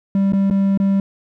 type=tone with dropouts; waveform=triangle; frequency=196 Hz; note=G3; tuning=in tune; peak=-11 dBFS; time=0.15-1 s; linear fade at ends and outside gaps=2 ms; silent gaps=0.323-0.333 / 0.501-0.509 / 0.775-0.8 s; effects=none